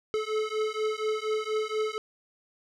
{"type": "beating tone pair", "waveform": "square", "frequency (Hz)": [430, 434.2], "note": ["A4", "A4"], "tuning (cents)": [-40, -23], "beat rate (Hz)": 4.2, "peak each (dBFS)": -31, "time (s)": [0.14, 1.98], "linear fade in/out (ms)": 0, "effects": ["low-pass 5000 Hz 12 dB/octave"]}